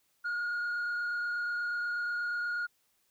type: tone with frequency modulation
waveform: sine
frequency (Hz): 1431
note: F6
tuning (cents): +42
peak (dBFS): -28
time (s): 0.24-2.67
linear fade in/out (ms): 20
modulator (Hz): 28.3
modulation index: 0.71
effects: tanh soft clip ceiling -30 dBFS + white hiss -73 dBFS RMS until 3.1 s